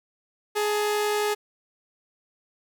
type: tone pair together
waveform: sawtooth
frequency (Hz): 418.3 / 888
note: G#4 / A5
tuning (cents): +12 / +16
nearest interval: octave + minor second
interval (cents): 1304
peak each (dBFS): -19 / -31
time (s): 0.55-1.35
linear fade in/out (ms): 20
effects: none